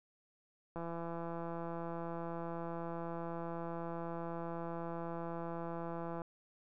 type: click train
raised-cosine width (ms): 1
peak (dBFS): -29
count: 918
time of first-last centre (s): 0.76-6.218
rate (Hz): 168
effects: none